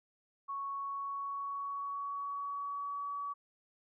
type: tone with pitch glide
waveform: sine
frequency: 1108.7 to 1137.9 Hz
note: C#6 to C#6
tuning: 0 to +45 cents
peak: -36 dBFS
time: 0.48-3.34 s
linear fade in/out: 20 ms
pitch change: +45 cents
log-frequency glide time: 0.68-3.12 s
effects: none